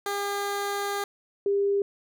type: tone pair in turn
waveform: 15% pulse / sine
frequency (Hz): 403.3 / 400.3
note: G4 / G4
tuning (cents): +49 / +36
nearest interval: unison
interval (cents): 13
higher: first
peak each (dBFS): -21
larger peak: neither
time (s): 0.06-1.04 / 1.46-1.82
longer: first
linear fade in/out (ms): 2
effects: none